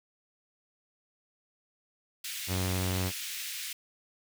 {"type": "high-pass noise", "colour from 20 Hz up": "pink", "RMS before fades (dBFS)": -38, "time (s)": [2.24, 3.73], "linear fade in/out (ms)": 5, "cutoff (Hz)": 2100, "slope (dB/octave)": 24}
{"type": "tone", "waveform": "sawtooth", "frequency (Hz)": 92.5, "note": "F#2", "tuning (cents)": 0, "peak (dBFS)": -25, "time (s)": [2.47, 3.12], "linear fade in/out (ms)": 50}
{"effects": []}